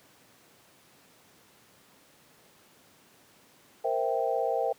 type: chord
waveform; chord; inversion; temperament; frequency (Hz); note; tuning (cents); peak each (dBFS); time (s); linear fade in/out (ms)
sine; C dominant seventh; third; equal; 466.2 / 523.3 / 659.3 / 784; Bb4 / C5 / E5 / G5; 0 / 0 / 0 / 0; -31; 3.84-4.73; 10
effects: pink hiss -59 dBFS RMS until 4.78 s + high-pass 150 Hz 12 dB/octave